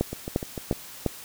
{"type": "two click trains", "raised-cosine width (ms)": 2, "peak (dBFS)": [-9, -18], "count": [4, 5], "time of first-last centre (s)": [[0.01, 1.063], [0.13, 0.727]], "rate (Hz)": [2.85, 6.7], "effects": ["white hiss -43 dBFS RMS until 1.24 s"]}